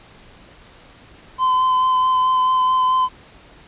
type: tone with vibrato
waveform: triangle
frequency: 1025 Hz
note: C6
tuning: 36 cents flat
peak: -12 dBFS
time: 1.38-3.09 s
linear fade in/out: 50 ms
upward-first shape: sine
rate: 4.6 Hz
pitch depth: 13 cents each way
effects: pink hiss -46 dBFS RMS until 3.67 s + resampled to 8000 Hz